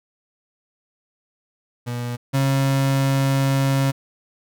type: tone pair in turn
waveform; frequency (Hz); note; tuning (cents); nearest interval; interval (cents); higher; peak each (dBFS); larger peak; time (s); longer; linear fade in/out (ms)
35% pulse; 121 / 136.17; B2 / C#3; -35 / -31; major second; 204; second; -23 / -15; second; 1.86-2.17 / 2.33-3.92; second; 20
effects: none